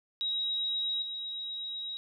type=tone with level steps; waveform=sine; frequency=3823 Hz; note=A#7; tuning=43 cents sharp; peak=-29 / -35 dBFS; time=0.21-1.97 s; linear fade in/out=0 ms; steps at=1.02 s; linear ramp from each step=2 ms; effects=none